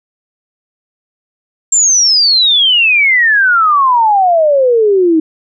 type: exponential sweep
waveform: sine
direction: down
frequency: 7459 to 310 Hz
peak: -6 dBFS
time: 1.72-5.2 s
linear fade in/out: 5 ms
effects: none